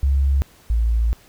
sine tone pair in turn, 68.6 / 56.73 Hz, C#2 / A#1, -17 / -46 cents, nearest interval minor third, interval 329 cents, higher first, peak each -14 / -15 dBFS, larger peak first, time 0.03-0.42 / 0.7-1.13 s, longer second, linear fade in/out 0 ms, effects pink hiss -51 dBFS RMS until 1.28 s

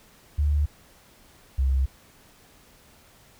sine tone pair in turn, 73.42 / 66.4 Hz, D2 / C2, 0 / +26 cents, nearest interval major second, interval 174 cents, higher first, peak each -19 dBFS, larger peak neither, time 0.38-0.66 / 1.58-1.86 s, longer neither, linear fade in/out 10 ms, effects pink hiss -55 dBFS RMS until 3.39 s

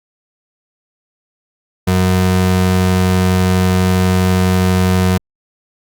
square ring-modulated tone, 138.59 Hz, C#3, in tune, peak -8 dBFS, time 1.87-5.18 s, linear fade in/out 10 ms, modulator 46.1 Hz, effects Opus 48 kbps

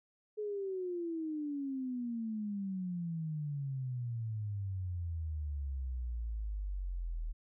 sine exponential sweep, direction down, 428.7 to 38.89 Hz, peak -35 dBFS, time 0.37-7.33 s, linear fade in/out 20 ms, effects none

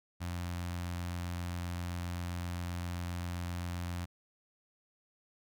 sawtooth tone with notch filter, 87.6 Hz, F2, 6 cents sharp, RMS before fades -38 dBFS, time 0.2-4.06 s, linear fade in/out 20 ms, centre 420 Hz, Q 1.1, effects none

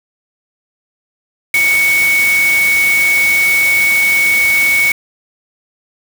sine tone in noise, 2227 Hz, C#7, 7 cents sharp, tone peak -9 dBFS, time 1.54-4.92 s, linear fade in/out 2 ms, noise white, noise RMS -21 dBFS, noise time 1.54-4.92 s, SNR +9 dB, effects none

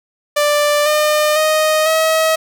sawtooth tone with pitch steps, 589 / 605.2 / 621.9 / 639 Hz, D5 / D#5 / D#5 / D#5, +5 / -48 / -1 / +46 cents, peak -8 dBFS, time 0.36-2.36 s, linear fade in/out 10 ms, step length 500 ms, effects none

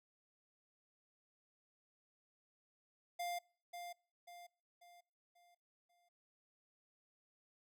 square tone with echo, 700 Hz, F5, 4 cents sharp, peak -40 dBFS, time 3.19-3.39 s, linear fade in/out 10 ms, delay 540 ms, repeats 5, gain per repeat -7 dB, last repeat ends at 6.09 s, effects noise-tail reverb RT60 0.5 s tail -26 dB re dry

